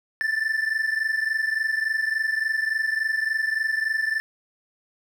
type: tone pair together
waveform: triangle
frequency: 1760 / 1783.5 Hz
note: A6 / A6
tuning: 0 / +23 cents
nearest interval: unison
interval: 23 cents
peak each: -22 / -25 dBFS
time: 0.21-4.2 s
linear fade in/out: 0 ms
effects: none